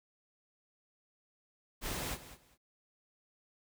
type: noise with echo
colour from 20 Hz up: pink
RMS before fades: -38 dBFS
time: 1.81-2.18 s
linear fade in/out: 50 ms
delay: 200 ms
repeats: 2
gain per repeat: -14 dB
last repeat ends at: 2.58 s
effects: none

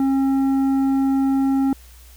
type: tone with tanh clipping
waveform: sine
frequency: 270.2 Hz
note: C#4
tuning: 44 cents flat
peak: -17 dBFS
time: 0-1.73 s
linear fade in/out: 2 ms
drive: 8 dB
effects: added 60 Hz sine -43 dBFS peak until 2.16 s + white hiss -50 dBFS RMS until 2.16 s

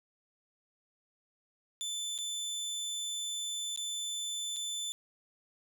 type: tone with dropouts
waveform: 25% pulse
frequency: 3520 Hz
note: A7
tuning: in tune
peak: -31 dBFS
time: 1.81-4.92 s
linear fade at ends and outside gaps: 0 ms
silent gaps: 2.179-2.187 / 3.761-3.775 / 4.562-4.567 s
effects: none

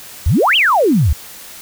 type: exponential two-way sweep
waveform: sine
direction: up then down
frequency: 62.6 to 3310 to 62.6 Hz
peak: -9 dBFS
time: 0.26-1.13 s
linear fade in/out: 5 ms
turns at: 0.56 s
effects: white hiss -35 dBFS RMS until 1.61 s

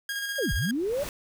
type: tone with tremolo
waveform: sawtooth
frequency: 1630 Hz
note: G#6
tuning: 33 cents flat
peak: -25 dBFS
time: 0.09-0.71 s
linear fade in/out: 2 ms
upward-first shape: square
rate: 15 Hz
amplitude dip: 30%
type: linear two-way sweep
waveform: sine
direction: down then up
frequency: 601 to 33.81 to 601 Hz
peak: -25 dBFS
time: 0.38-1.04 s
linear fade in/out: 10 ms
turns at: 0.53 s
type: noise with exponential growth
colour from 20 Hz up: pink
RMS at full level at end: -34 dBFS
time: 0.49-1.09 s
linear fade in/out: 1 ms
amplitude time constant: 130 ms
effects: none

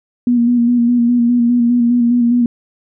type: tone with vibrato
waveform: sine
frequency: 239.7 Hz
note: A#3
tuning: 48 cents sharp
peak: -9 dBFS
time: 0.27-2.46 s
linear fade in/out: 2 ms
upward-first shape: square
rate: 4.9 Hz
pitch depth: 27 cents each way
effects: none

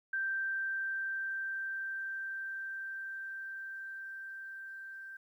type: tone with level ramp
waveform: sine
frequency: 1568 Hz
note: G6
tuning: in tune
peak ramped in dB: -31 to -44 dBFS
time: 0.13-5.17 s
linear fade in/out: 5 ms
effects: 12-bit

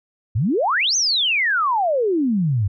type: exponential two-way sweep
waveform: sine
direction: up then down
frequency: 92.5 to 6420 to 92.5 Hz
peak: -16 dBFS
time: 0.35-2.68 s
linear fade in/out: 10 ms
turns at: 0.96 s
effects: none

